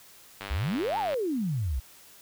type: click train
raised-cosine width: 0.3 ms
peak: -20 dBFS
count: 74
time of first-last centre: 0.41-1.141 s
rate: 99.8 Hz
type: exponential two-way sweep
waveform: sine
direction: up then down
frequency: 57.6 to 932.3 to 57.6 Hz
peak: -26 dBFS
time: 0.5-1.8 s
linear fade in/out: 10 ms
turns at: 0.98 s
effects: white hiss -53 dBFS RMS until 2.21 s